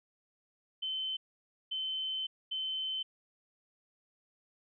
sine tone bursts at uneven times, 3069 Hz, G7, 37 cents flat, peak -33 dBFS, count 3, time 0.82-1.17 / 1.71-2.27 / 2.51-3.03 s, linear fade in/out 10 ms, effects none

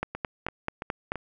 two click trains, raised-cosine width 0.5 ms, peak -13 / -18 dBFS, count 6 / 4, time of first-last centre 0.03-1.119 / 0.15-1.157 s, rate 4.59 / 2.98 Hz, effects none

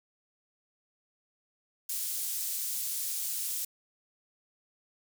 pink high-pass noise, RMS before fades -34 dBFS, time 1.89-3.65 s, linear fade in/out 5 ms, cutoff 8000 Hz, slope 12 dB/octave, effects none

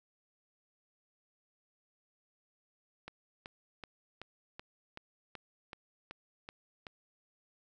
click train, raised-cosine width 0.3 ms, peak -28 dBFS, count 11, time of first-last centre 3.08-6.868 s, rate 2.64 Hz, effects none

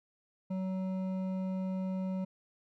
sine tone with hard clipping, 187.9 Hz, F#3, 27 cents sharp, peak -34 dBFS, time 0.5-2.25 s, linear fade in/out 10 ms, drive 9 dB, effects none

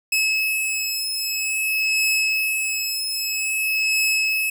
sawtooth beating tone pair, 2584 / 2584.51 Hz, E7 / E7, -35 / -35 cents, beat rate 0.51 Hz, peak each -21 / -19 dBFS, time 0.12-4.5 s, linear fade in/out 5 ms, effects none

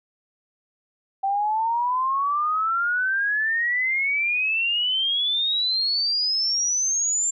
sine exponential sweep, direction up, 774 to 7360 Hz, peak -20 dBFS, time 1.23-7.31 s, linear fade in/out 10 ms, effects none

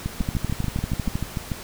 two click trains, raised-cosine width 5 ms, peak -12 / -13 dBFS, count 13 / 11, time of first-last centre 0.21-1.155 / 0.06-1.518 s, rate 12.7 / 6.86 Hz, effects pink hiss -38 dBFS RMS until 1.63 s

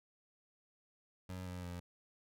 25% pulse tone with pitch steps, 92 / 90 / 88.05 Hz, F#2 / F#2 / F2, -9 / -47 / +15 cents, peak -39 dBFS, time 1.29-1.8 s, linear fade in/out 5 ms, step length 170 ms, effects none

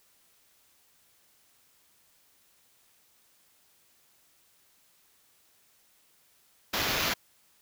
white noise with sample-and-hold, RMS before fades -29 dBFS, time 6.73-7.14 s, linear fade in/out 10 ms, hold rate 8820 Hz, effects white hiss -65 dBFS RMS until 7.61 s

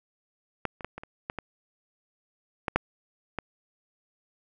clicks, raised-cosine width 0.5 ms, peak -12 / -26 / -17 / -23 / -26 / -16 / -18 / -12 / -6 / -15 dBFS, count 10, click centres 0.653 / 0.808 / 0.846 / 0.98 / 1.035 / 1.299 / 1.387 / 2.682 / 2.76 / 3.387 s, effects none

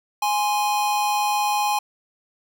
square tone pair together, 830.6 / 1046.5 Hz, G#5 / C6, 0 / 0 cents, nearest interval major third, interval 400 cents, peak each -21 / -27 dBFS, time 0.22-1.79 s, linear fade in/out 5 ms, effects none

